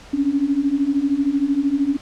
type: beating tone pair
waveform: sine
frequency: 272.1 / 285.1 Hz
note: C#4 / C#4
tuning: -32 / +49 cents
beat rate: 13 Hz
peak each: -21 / -18 dBFS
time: 0.13-1.97 s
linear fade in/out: 10 ms
effects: pink hiss -43 dBFS RMS until 2.01 s + low-pass 6000 Hz 12 dB/octave